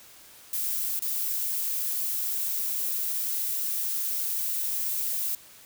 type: noise with dropouts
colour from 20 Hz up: violet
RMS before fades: -29 dBFS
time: 0.53-5.35 s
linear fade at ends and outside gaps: 2 ms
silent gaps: 0.993-1.021 s
effects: white hiss -51 dBFS RMS until 5.65 s